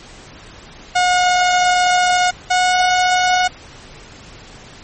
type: tone pair in turn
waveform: sawtooth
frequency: 723 / 730.1 Hz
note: F#5 / F#5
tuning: -40 / -23 cents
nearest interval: unison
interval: 17 cents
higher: second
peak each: -8 dBFS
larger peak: neither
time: 0.95-2.31 / 2.5-3.48 s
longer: first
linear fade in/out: 10 ms
effects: pink hiss -39 dBFS RMS until 4.83 s + MP3 32 kbps